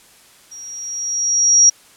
sine tone with level ramp, 5680 Hz, F8, 28 cents sharp, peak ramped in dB -33 to -5 dBFS, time 0.51-1.7 s, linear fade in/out 10 ms, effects white hiss -48 dBFS RMS until 1.96 s + low-pass 11000 Hz 12 dB/octave

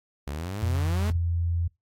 sawtooth exponential sweep, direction up, 67.1 to 220 Hz, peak -27 dBFS, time 0.27-1.1 s, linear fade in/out 0 ms
sine tone with pitch glide, 87.3 to 85.06 Hz, F2 to F2, 0 to -45 cents, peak -23 dBFS, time 0.62-1.68 s, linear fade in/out 10 ms, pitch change -45 cents, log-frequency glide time 0.93-1.06 s
effects noise-tail reverb RT60 0.2 s tail -24 dB re dry + AAC 48 kbps

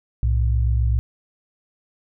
sine tone pair together, 63 / 110.62 Hz, B1 / A2, +35 / +10 cents, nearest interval minor seventh, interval 975 cents, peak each -17 / -22 dBFS, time 0.23-0.99 s, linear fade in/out 0 ms, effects none

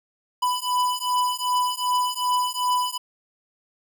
square beating tone pair, 993 / 995.6 Hz, B5 / B5, +9 / +14 cents, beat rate 2.6 Hz, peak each -25 dBFS, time 0.42-2.98 s, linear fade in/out 10 ms, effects none

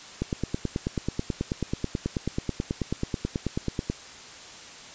click train, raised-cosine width 3 ms, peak -13 dBFS, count 35, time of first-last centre 0.22-3.9 s, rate 9.24 Hz, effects white hiss -44 dBFS RMS until 4.94 s + resampled to 16000 Hz

